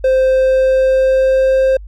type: tone with pitch glide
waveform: triangle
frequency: 522 to 527.8 Hz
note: C5 to C5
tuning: -4 to +15 cents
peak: -7 dBFS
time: 0.04-1.77 s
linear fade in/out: 5 ms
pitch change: +19 cents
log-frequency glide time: 0.28-1.61 s
effects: added 50 Hz sine -29 dBFS peak until 1.87 s